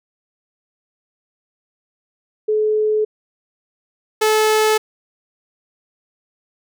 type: tone pair in turn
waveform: sine / sawtooth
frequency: 428.7 / 432.7 Hz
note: A4 / A4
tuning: -45 / -29 cents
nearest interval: unison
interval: 16 cents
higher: second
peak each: -14 / -9 dBFS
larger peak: second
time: 2.48-3.05 / 4.21-4.78 s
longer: neither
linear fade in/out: 10 ms
effects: none